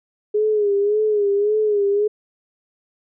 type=tone with vibrato; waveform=sine; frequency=415.3 Hz; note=G#4; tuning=in tune; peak=-15 dBFS; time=0.34-2.08 s; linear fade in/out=10 ms; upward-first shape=sine; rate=1.8 Hz; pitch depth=67 cents each way; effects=none